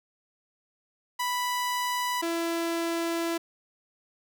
sawtooth tone pair in turn, 987.8 / 334.9 Hz, B5 / E4, 0 / +27 cents, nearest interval octave + perfect fifth, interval 1873 cents, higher first, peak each -23 dBFS, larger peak neither, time 1.19-2.22 / 2.22-3.38 s, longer second, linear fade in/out 10 ms, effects none

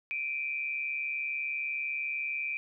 sine tone pair together, 2349 / 2489 Hz, D7 / D#7, 0 / 0 cents, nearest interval minor second, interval 100 cents, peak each -33 / -35 dBFS, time 0.11-2.57 s, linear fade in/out 0 ms, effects none

